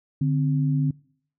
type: tone pair together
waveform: sine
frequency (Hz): 146.83 / 261.6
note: D3 / C4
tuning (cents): 0 / 0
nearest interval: minor seventh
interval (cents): 1000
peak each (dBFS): -20 / -26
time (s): 0.21-0.91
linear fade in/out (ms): 5
effects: noise-tail reverb RT60 0.6 s tail -25 dB re dry